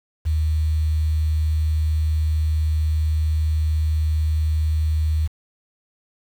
sine tone with quantisation, 77.78 Hz, D#2, in tune, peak -17 dBFS, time 0.25-5.28 s, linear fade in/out 20 ms, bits 7, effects none

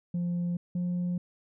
sine tone pair in turn, 174.61 / 177.35 Hz, F3 / F3, 0 / +27 cents, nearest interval unison, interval 27 cents, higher second, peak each -25 dBFS, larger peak neither, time 0.14-0.57 / 0.75-1.18 s, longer neither, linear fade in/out 5 ms, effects tanh soft clip ceiling -26 dBFS

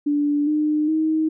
sine tone with pitch steps, 291.5 / 303 / 315 Hz, D4 / D#4 / D#4, -13 / -46 / +21 cents, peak -17 dBFS, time 0.06-1.29 s, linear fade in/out 10 ms, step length 410 ms, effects none

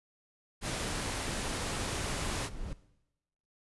pink noise, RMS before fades -35 dBFS, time 0.61-2.5 s, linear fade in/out 50 ms
brown noise with exponential growth, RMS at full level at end -36 dBFS, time 1.48-2.73 s, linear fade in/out 1 ms, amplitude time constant 270 ms
effects noise-tail reverb RT60 0.9 s tail -18 dB re dry + resampled to 24000 Hz

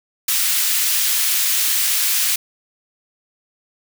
white high-pass noise, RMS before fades -18 dBFS, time 0.28-2.36 s, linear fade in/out 5 ms, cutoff 1900 Hz, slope 12 dB/octave, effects none

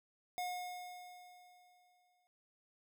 square tone with exponential decay, 721 Hz, F#5, 45 cents flat, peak -37 dBFS, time 0.38-2.27 s, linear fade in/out 0 ms, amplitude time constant 410 ms, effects none

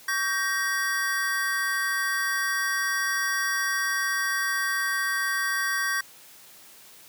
square chord, G diminished, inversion second, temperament just, 1128.9 / 1568 / 1881.6 Hz, Db6 / G6 / Bb6, +31 / 0 / +16 cents, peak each -33 / -28 / -29 dBFS, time 0.08-6.01 s, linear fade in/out 5 ms, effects white hiss -50 dBFS RMS until 7.08 s + high-pass 100 Hz 12 dB/octave

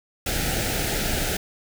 pink band-stop noise, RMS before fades -25 dBFS, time 0.26-1.37 s, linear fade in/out 5 ms, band 870 to 1300 Hz, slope 96 dB/octave, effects none

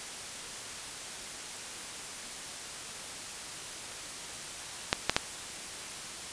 clicks, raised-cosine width 0.2 ms, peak -5 dBFS, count 3, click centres 4.929 / 5.096 / 5.165 s, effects white hiss -41 dBFS RMS until 6.32 s + resampled to 22050 Hz

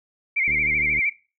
sine tone with vibrato, 2217 Hz, C#7, in tune, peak -19 dBFS, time 0.36-1.1 s, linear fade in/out 10 ms, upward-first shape sine, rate 13 Hz, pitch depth 110 cents each way
click train, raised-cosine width 3 ms, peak -24 dBFS, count 40, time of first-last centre 0.48-0.99 s, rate 76.4 Hz
effects noise-tail reverb RT60 0.3 s tail -18 dB re dry

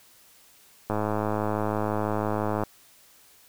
click train, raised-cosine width 1 ms, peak -13 dBFS, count 185, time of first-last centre 0.9-2.636 s, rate 106 Hz, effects white hiss -56 dBFS RMS until 3.48 s

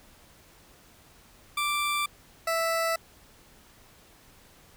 20% pulse tone pair in turn, 1174.7 / 659.3 Hz, D6 / E5, 0 / 0 cents, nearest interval minor seventh, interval 1000 cents, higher first, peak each -21 / -20 dBFS, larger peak second, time 1.57-2.06 / 2.47-2.96 s, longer neither, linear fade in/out 5 ms, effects pink hiss -56 dBFS RMS until 4.76 s

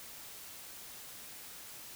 silence, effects white hiss -49 dBFS RMS until 1.95 s

